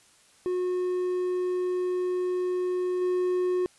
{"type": "tone with level steps", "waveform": "triangle", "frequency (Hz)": 363, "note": "F#4", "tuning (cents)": -33, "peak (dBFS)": [-23, -21], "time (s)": [0.46, 3.66], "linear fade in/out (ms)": 0, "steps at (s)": 3.01, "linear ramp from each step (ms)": 10, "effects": ["white hiss -59 dBFS RMS until 3.78 s", "resampled to 24000 Hz"]}